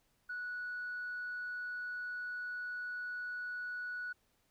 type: tone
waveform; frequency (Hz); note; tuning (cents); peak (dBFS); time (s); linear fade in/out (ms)
sine; 1471; F#6; -11; -37; 0.29-4.13; 10
effects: tanh soft clip ceiling -35 dBFS + pink hiss -75 dBFS RMS until 4.5 s